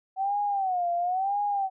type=tone with vibrato; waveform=sine; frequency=754 Hz; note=F#5; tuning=32 cents sharp; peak=-24 dBFS; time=0.16-1.7 s; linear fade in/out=50 ms; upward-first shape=sine; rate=0.98 Hz; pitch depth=150 cents each way; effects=none